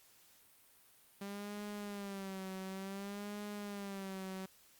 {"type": "tone with vibrato", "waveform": "sawtooth", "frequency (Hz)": 197.9, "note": "G3", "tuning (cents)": 17, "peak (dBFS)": -38, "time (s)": [1.21, 4.46], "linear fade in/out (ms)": 5, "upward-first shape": "sine", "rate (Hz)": 0.56, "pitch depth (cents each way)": 78, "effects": ["white hiss -65 dBFS RMS until 4.79 s", "Opus 48 kbps"]}